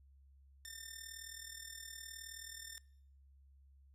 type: tone with amplitude modulation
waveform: 10% pulse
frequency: 1800 Hz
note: A6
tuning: 39 cents sharp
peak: -36 dBFS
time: 0.65-2.78 s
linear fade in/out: 0 ms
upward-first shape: sine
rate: 39.1 Hz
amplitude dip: 70%
effects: noise-tail reverb RT60 0.7 s tail -22 dB re dry + added 68 Hz sine -61 dBFS peak until 3.94 s